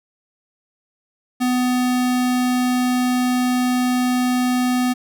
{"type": "tone", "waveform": "square", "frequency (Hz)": 250, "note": "B3", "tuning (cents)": 21, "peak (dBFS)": -17, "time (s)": [1.4, 4.94], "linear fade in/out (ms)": 20, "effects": []}